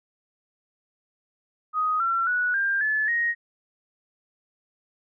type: tone with pitch steps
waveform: sine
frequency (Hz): 1251 / 1356.4 / 1470.6 / 1594.5 / 1728.8 / 1874.4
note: D#6 / E6 / F#6 / G6 / A6 / A#6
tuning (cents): +9 / +49 / -11 / +29 / -31 / +9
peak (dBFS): -21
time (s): 1.73-3.35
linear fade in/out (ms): 50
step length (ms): 270
effects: none